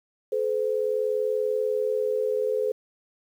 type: tone pair together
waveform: sine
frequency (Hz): 429.1 / 509.4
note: A4 / C5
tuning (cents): -43 / -46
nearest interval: minor third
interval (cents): 297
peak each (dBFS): -25 / -26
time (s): 0.32-2.72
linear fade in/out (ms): 5
effects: 9-bit